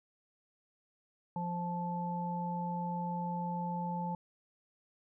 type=harmonic tone; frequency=174.61 Hz; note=F3; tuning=in tune; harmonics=1 / 3 / 5; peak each=-36 / -46 / -37 dBFS; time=1.36-4.15 s; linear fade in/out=2 ms; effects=none